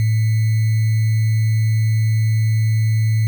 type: tone with sample-and-hold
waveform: sine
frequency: 110 Hz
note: A2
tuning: in tune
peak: -13 dBFS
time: 0-3.27 s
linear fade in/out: 0 ms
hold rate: 2100 Hz
effects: none

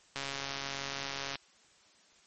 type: click train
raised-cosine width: 0.2 ms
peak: -19 dBFS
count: 166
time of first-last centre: 0.16-1.356 s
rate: 138 Hz
effects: white hiss -63 dBFS RMS until 2.26 s + MP3 32 kbps

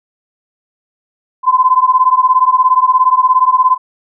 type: beating tone pair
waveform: sine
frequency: 1014 / 1031 Hz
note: B5 / C6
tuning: +45 / -26 cents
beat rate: 17 Hz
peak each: -10 dBFS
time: 1.43-3.78 s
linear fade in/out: 50 ms
effects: none

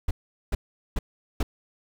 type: noise bursts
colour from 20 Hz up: brown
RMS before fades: -23 dBFS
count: 4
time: 0.08-1.43 s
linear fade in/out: 5 ms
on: 30 ms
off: 410 ms
effects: none

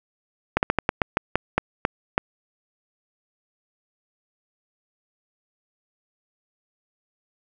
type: slowing click train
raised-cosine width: 0.5 ms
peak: -3 dBFS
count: 11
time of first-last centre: 0.57-2.179 s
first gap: 59 ms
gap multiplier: 1.21
effects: none

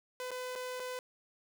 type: tone with dropouts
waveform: sawtooth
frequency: 504 Hz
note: B4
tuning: 35 cents sharp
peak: -34 dBFS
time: 0.2-0.99 s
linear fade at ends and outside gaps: 1 ms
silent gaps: 0.307-0.315 / 0.554-0.558 / 0.797-0.801 s
effects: none

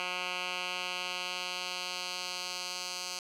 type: tone with band-pass filter sweep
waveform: 10% pulse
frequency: 180.7 Hz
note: F#3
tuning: 41 cents flat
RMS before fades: -37 dBFS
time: 0-3.19 s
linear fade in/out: 0 ms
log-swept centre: 2500 to 5200 Hz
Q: 1.5
effects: none

